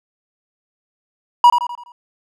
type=tone with echo; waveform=triangle; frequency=964 Hz; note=B5; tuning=42 cents flat; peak=-3 dBFS; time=1.44-1.5 s; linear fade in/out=2 ms; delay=84 ms; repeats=5; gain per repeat=-7 dB; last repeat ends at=1.92 s; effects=none